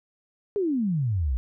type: exponential sweep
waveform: sine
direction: down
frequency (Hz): 425.4 to 57.5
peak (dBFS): -22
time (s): 0.56-1.37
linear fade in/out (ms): 0
effects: none

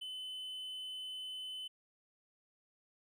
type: tone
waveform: triangle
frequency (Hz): 3030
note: F#7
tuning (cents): +40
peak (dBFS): -40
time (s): 0.01-1.68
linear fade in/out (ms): 10
effects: none

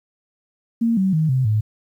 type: tone with pitch steps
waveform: sine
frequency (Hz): 230.5 / 190.5 / 157.44 / 130.11 / 107.53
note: A#3 / G3 / D#3 / C3 / A2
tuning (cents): -19 / -49 / +21 / -9 / -39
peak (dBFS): -15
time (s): 0.81-1.61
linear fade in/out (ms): 10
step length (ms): 160
effects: 9-bit

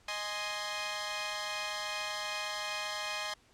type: chord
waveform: 10% pulse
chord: Ab major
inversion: second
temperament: equal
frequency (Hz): 622.3 / 830.6 / 1046.5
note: Eb5 / Ab5 / C6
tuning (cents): 0 / 0 / 0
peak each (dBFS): -31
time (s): 0.08-3.34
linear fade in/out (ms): 5
effects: pink hiss -64 dBFS RMS until 3.53 s + low-pass 8000 Hz 12 dB/octave

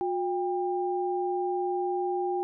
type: tone pair together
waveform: sine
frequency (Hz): 360.2 / 797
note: F#4 / G5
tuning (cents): -46 / +28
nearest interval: octave + major second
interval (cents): 1374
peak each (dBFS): -28 / -30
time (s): 0.01-2.43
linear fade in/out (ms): 0
effects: none

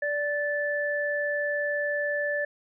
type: tone pair together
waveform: sine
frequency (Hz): 584 / 1750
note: D5 / A6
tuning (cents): -10 / -10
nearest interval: octave + perfect fifth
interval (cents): 1900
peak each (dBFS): -28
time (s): 0.02-2.45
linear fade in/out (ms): 5
effects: none

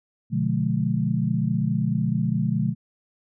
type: chord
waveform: sine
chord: B diminished seventh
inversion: none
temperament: just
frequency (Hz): 123.47 / 148.16 / 177.8 / 213.4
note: B2 / D3 / F3 / Ab3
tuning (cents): 0 / +16 / +31 / +47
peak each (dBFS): -26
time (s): 0.3-2.75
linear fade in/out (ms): 50
effects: none

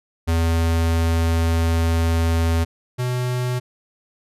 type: tone pair in turn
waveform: square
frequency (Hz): 82.7 / 124.7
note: E2 / B2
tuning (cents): +6 / +17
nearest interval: perfect fifth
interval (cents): 711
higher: second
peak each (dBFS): -17 / -21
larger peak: first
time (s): 0.27-2.65 / 2.98-3.6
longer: first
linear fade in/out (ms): 20
effects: resampled to 32000 Hz

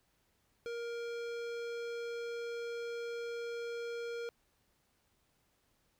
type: tone with hard clipping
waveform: sine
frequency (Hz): 469.5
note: A#4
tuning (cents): +12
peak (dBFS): -40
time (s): 0.66-4.29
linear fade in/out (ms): 0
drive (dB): 17
effects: pink hiss -75 dBFS RMS until 5.99 s

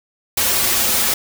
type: noise with comb filter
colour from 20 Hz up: white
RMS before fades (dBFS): -17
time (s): 0.37-1.14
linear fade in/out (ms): 5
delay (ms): 6.6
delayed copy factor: -0.9
effects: none

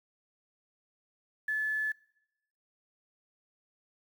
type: tone with quantisation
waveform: sine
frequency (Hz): 1728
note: A6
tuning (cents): -32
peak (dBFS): -28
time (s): 1.48-1.92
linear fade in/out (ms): 5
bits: 9
effects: noise-tail reverb RT60 0.8 s tail -22 dB re dry

